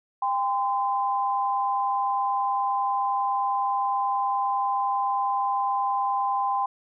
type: tone pair together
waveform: sine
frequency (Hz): 798.3 / 1028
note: G5 / C6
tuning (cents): +31 / -31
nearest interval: major third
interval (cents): 438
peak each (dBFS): -25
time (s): 0.22-6.66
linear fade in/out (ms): 5
effects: none

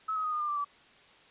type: tone with pitch steps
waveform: sine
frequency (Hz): 1293 / 1268.6 / 1244.6 / 1221.1 / 1198.1 / 1175.5 / 1153.3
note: E6 / D#6 / D#6 / D#6 / D6 / D6 / D6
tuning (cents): -34 / +33 / 0 / -33 / +34 / +1 / -32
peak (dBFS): -29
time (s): 0.08-0.647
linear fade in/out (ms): 10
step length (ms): 81
effects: white hiss -58 dBFS RMS until 1.3 s + resampled to 8000 Hz

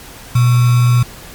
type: tone with sample-and-hold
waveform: sine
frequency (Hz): 121.6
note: B2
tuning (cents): -26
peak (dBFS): -7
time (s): 0.35-1.03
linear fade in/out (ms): 5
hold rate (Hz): 1225
effects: pink hiss -35 dBFS RMS until 1.34 s + MP3 96 kbps

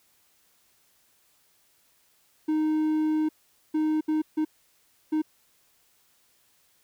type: tone bursts at uneven times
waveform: triangle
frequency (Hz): 310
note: D#4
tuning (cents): -6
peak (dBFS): -20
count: 5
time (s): 2.48-3.29 / 3.74-4.01 / 4.08-4.22 / 4.37-4.45 / 5.12-5.22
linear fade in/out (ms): 10
effects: white hiss -65 dBFS RMS until 6.83 s

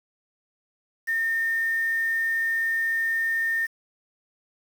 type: tone with quantisation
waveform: sine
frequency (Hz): 1819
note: A#6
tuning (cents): -43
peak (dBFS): -22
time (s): 1.07-3.67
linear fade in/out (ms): 20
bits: 7
effects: none

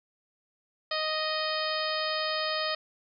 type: harmonic tone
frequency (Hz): 622.3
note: D#5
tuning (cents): 0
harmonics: 1 / 2 / 3 / 4 / 5 / 6 / 7 / 8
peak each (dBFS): -33 / -34 / -36 / -40 / -38 / -39 / -36 / -37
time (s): 0.91-2.75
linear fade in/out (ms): 5
effects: none

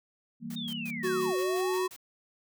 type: chord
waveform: sine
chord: E diminished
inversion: none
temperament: equal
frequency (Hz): 164.81 / 196 / 233.1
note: E3 / G3 / Bb3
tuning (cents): 0 / 0 / 0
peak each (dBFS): -42 / -42 / -37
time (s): 0.4-1.34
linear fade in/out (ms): 50
type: noise bursts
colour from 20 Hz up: white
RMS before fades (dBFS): -47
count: 9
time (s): 0.5-1.964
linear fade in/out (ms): 5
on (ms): 56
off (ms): 120
type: linear two-way sweep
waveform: sine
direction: down then up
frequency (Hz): 3729 to 493.9 to 1042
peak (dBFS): -36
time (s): 0.56-1.88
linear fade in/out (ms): 5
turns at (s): 1.37
type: tone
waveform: square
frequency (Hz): 370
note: F#4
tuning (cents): 0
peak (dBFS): -28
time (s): 1.03-1.88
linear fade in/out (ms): 20
effects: none

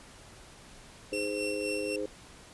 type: chord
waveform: sine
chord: Ab major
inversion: second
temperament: just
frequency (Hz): 311.5 / 415.3 / 519.1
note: Eb4 / Ab4 / C5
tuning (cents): +2 / 0 / -14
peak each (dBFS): -37 / -35 / -35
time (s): 1.12-2.06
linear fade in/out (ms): 5
type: tone with tremolo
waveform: sawtooth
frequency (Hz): 2713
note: E7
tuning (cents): +49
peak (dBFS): -30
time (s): 1.13-1.96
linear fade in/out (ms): 2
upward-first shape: sine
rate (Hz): 3.9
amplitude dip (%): 55
effects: pink hiss -52 dBFS RMS until 2.53 s + resampled to 24000 Hz

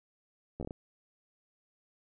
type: slowing click train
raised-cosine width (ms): 2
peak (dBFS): -26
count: 6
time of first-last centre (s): 0.6-0.709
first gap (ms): 12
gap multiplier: 1.3
effects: none

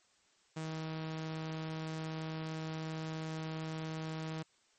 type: tone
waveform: sawtooth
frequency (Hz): 158.9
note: D#3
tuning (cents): +37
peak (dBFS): -34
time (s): 0.56-4.43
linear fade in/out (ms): 10
effects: white hiss -70 dBFS RMS until 4.78 s + MP3 32 kbps

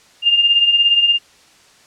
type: beating tone pair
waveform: sine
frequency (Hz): 2794 / 2811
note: F7 / F7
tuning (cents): 0 / +11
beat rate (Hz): 17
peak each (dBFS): -18 / -11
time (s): 0.22-1.19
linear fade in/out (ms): 50
effects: white hiss -49 dBFS RMS until 1.86 s + low-pass 7000 Hz 12 dB/octave

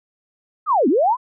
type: linear two-way sweep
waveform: sine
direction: down then up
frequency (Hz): 1318.5 to 231.8 to 1057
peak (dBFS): -13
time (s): 0.66-1.17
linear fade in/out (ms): 50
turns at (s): 0.88
effects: none

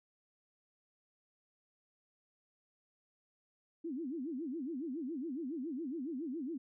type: tone with vibrato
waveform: sine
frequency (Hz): 290.8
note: D4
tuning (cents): -17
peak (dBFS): -37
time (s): 3.84-6.58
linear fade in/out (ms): 10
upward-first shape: sine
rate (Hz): 7.2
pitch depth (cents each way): 290
effects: none

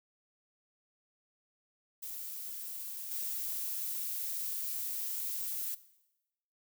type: noise with level steps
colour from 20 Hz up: violet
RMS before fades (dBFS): -42 / -37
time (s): 2.02-5.75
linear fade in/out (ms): 10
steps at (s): 3.11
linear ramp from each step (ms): 5
effects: noise-tail reverb RT60 0.9 s tail -17 dB re dry

